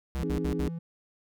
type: tone bursts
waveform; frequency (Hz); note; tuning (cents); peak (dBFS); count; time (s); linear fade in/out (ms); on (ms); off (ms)
square; 67.3; C2; +49; -30; 4; 0.15-0.677; 0; 83; 65
type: tone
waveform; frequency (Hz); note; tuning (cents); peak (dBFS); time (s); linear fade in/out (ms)
triangle; 166.9; E3; +22; -31; 0.18-0.79; 10
type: chord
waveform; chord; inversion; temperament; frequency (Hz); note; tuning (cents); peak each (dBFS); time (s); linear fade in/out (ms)
sine; Ab major; first; equal; 261.6 / 311.1 / 415.3; C4 / Eb4 / Ab4; 0 / 0 / 0; -34; 0.23-0.69; 5
effects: none